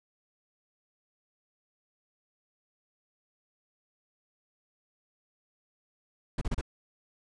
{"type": "noise bursts", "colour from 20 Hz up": "brown", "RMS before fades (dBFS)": -29, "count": 4, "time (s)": [6.38, 6.612], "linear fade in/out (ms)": 5, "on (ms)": 34, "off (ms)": 32, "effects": ["resampled to 22050 Hz"]}